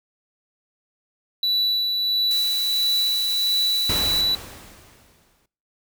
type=tone with tremolo; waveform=triangle; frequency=3951 Hz; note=B7; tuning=in tune; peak=-16 dBFS; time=1.43-4.35 s; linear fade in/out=2 ms; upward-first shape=sine; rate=1.5 Hz; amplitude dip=30%
type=noise; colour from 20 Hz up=blue; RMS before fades=-31 dBFS; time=2.31-4.21 s; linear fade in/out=0 ms
type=noise with exponential decay; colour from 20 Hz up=pink; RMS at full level=-25 dBFS; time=3.89-5.46 s; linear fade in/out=5 ms; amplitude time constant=340 ms
effects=noise-tail reverb RT60 0.5 s tail -22 dB re dry